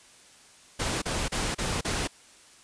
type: noise bursts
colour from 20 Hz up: pink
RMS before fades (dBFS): -29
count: 5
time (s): 0.79-2.076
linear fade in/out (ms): 10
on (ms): 230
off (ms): 34
effects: white hiss -54 dBFS RMS until 2.63 s + resampled to 22050 Hz